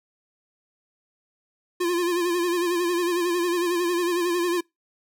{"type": "tone with vibrato", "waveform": "square", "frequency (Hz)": 349.2, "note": "F4", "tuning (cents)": 0, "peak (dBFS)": -22, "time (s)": [1.8, 4.61], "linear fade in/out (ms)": 10, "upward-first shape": "sine", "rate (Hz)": 11, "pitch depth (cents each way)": 57, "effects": ["noise-tail reverb RT60 0.2 s tail -26 dB re dry"]}